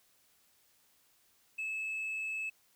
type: tone with tanh clipping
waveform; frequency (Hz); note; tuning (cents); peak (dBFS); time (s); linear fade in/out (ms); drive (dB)
triangle; 2603; E7; -22; -35; 1.58-2.5; 10; 6
effects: white hiss -69 dBFS RMS until 2.75 s